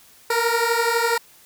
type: beating tone pair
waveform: 15% pulse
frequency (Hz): 460.2 / 472.2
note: A#4 / A#4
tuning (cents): -22 / +22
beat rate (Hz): 12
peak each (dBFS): -15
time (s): 0.3-1.18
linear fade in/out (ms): 5
effects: white hiss -51 dBFS RMS until 1.45 s